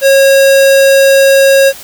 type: tone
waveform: square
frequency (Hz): 545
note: C#5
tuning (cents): -29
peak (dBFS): -4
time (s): 0.01-1.73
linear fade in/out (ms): 50
effects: white hiss -30 dBFS RMS until 1.83 s